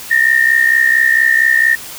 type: tone pair together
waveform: sine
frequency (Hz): 1800.3 / 1864.7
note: A6 / A#6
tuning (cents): +39 / 0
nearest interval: minor second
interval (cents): 61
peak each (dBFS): -11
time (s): 0.1-1.76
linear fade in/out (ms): 20
effects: white hiss -30 dBFS RMS until 1.98 s